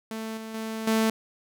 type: tone with level steps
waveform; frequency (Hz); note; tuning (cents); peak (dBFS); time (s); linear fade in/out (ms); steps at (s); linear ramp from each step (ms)
sawtooth; 221.6; A3; +13; -28 / -32 / -27 / -17; 0.11-1.1; 2; 0.37 / 0.54 / 0.87; 5
effects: none